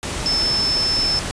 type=tone in noise; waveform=sine; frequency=5274 Hz; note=E8; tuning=in tune; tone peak=-17 dBFS; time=0.26-1.19 s; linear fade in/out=0 ms; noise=pink; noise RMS=-26 dBFS; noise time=0.03-1.31 s; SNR=+6 dB; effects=resampled to 22050 Hz